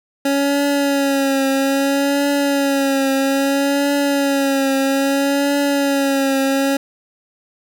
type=tone with vibrato; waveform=25% pulse; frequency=277.2 Hz; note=C#4; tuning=in tune; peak=-11 dBFS; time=0.25-6.77 s; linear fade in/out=5 ms; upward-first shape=triangle; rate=0.61 Hz; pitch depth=47 cents each way; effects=none